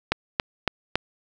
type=click train; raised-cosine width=0.3 ms; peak=-4 dBFS; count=4; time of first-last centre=0.12-0.956 s; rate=3.59 Hz; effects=none